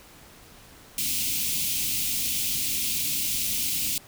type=band-stop noise; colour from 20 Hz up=white; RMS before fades=-27 dBFS; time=0.98-3.98 s; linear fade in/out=2 ms; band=310 to 2300 Hz; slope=48 dB/octave; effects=pink hiss -50 dBFS RMS until 4.07 s